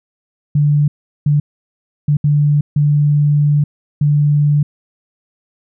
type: tone bursts at uneven times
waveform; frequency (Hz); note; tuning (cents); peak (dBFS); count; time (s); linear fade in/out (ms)
sine; 146.83; D3; 0; -9; 6; 0.55-0.88 / 1.26-1.4 / 2.08-2.17 / 2.24-2.61 / 2.76-3.64 / 4.01-4.63; 5
effects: none